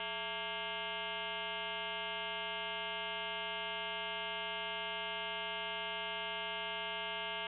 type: tone with frequency modulation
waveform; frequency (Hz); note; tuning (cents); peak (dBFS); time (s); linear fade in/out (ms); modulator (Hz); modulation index
sine; 1875; A#6; +10; -37; 0-7.47; 2; 242; 5.6
effects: none